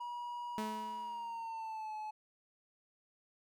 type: tone with pitch glide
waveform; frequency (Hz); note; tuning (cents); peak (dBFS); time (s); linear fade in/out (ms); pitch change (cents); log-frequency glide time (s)
triangle; 963 to 857.9; B5 to A5; -44 to -44; -38; 0-2.11; 10; -200; 0.99-1.95
type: tone with exponential decay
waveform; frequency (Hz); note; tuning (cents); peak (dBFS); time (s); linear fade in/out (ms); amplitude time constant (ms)
sawtooth; 216.1; A3; -31; -32; 0.58-1.46; 0; 190
effects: none